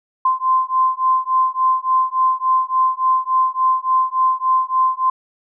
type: beating tone pair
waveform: sine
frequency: 1037 / 1040.5 Hz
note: C6 / C6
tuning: -16 / -10 cents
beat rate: 3.5 Hz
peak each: -17 dBFS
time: 0.25-5.1 s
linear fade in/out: 5 ms
effects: none